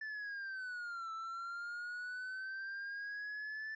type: linear two-way sweep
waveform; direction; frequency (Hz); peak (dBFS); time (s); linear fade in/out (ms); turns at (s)
triangle; down then up; 1760 to 1318.5 to 1760; -39; 0.01-3.75; 5; 1.12
effects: resampled to 16000 Hz